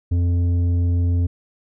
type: tone with tanh clipping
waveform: sine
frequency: 87.31 Hz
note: F2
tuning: in tune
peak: -17 dBFS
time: 0.11-1.27 s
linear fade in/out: 10 ms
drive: 8 dB
effects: none